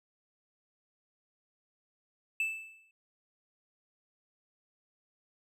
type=tone with exponential decay; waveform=triangle; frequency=2637 Hz; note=E7; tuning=in tune; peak=-25 dBFS; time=2.4-2.91 s; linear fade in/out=2 ms; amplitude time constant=110 ms; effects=none